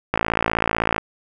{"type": "click train", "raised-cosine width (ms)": 0.5, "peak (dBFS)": -3, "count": 48, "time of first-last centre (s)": [0.14, 0.981], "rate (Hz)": 55.9, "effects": []}